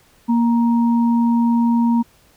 sine tone pair together, 234.5 / 938 Hz, A#3 / A#5, +11 / +11 cents, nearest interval 2 octaves, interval 2400 cents, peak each -13 / -24 dBFS, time 0.28-2.03 s, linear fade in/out 20 ms, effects pink hiss -54 dBFS RMS until 2.36 s

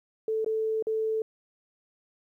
sine tone with dropouts, 440 Hz, A4, in tune, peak -25 dBFS, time 0.28-1.22 s, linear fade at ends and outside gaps 2 ms, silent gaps 0.446-0.462 / 0.825-0.869 s, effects 11-bit

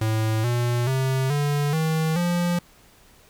square tone with pitch steps, 110 / 120.65 / 132.33 / 145.15 / 159.2 / 174.61 Hz, A2 / B2 / C3 / D3 / D#3 / F3, 0 / -40 / +20 / -20 / +40 / 0 cents, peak -21 dBFS, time 0.01-2.59 s, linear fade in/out 5 ms, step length 430 ms, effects pink hiss -54 dBFS RMS until 3.29 s

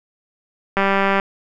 click train, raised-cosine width 0.5 ms, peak -3 dBFS, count 85, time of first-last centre 0.77-1.199 s, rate 196 Hz, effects none

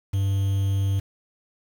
triangle tone with quantisation, 98 Hz, G2, in tune, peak -18 dBFS, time 0.13-1 s, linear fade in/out 10 ms, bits 7, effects none

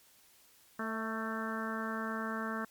harmonic tone with a mistuned harmonic, 222.6 Hz, A3, 20 cents sharp, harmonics 1 / 2 / 3 / 4 / 5 / 6 / 7 / 8, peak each -38 / -44 / -45 / -48 / -42 / -42 / -42 / -46 dBFS, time 0.79-2.65 s, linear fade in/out 5 ms, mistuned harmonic 3, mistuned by -29 cents, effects white hiss -63 dBFS RMS until 2.7 s + MP3 96 kbps

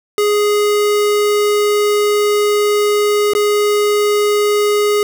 square tone with dropouts, 415.3 Hz, G#4, in tune, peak -12 dBFS, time 0.18-5.03 s, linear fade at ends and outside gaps 1 ms, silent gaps 3.335-3.35 s, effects none

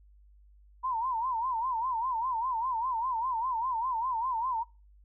sine tone with vibrato, 966 Hz, B5, 39 cents flat, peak -28 dBFS, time 0.83-4.64 s, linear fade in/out 20 ms, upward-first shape sine, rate 5 Hz, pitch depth 150 cents each way, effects noise-tail reverb RT60 0.3 s tail -23 dB re dry + added 50 Hz sine -55 dBFS peak until 5.04 s

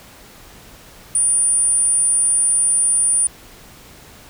sine tone, 9380 Hz, D9, 3 cents flat, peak -13 dBFS, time 1.15-3.27 s, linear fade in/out 2 ms, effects pink hiss -43 dBFS RMS until 4.29 s

